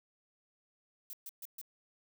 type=noise bursts; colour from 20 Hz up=violet; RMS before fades=-45 dBFS; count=4; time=1.1-1.614 s; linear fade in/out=0 ms; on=31 ms; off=130 ms; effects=none